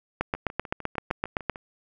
two click trains, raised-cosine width 0.5 ms, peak -23 / -10 dBFS, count 9 / 11, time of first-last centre 0.35-1.558 / 0.21-1.497 s, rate 6.62 / 7.77 Hz, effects none

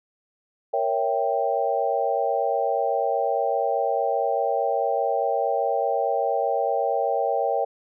sine chord, A# diminished seventh, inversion none, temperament equal, 466.2 / 554.4 / 659.3 / 784 Hz, A#4 / C#5 / E5 / G5, 0 / 0 / 0 / 0 cents, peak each -27 / -26 / -27 / -25 dBFS, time 0.73-7.65 s, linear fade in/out 10 ms, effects none

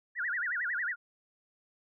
sine tone with vibrato, 1661.2 Hz, G#6, in tune, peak -30 dBFS, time 0.15-0.96 s, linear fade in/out 50 ms, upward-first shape sine, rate 11 Hz, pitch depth 300 cents each way, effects none

